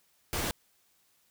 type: noise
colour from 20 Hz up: pink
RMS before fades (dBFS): -32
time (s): 0.33-0.51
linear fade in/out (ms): 0
effects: white hiss -69 dBFS RMS until 1.3 s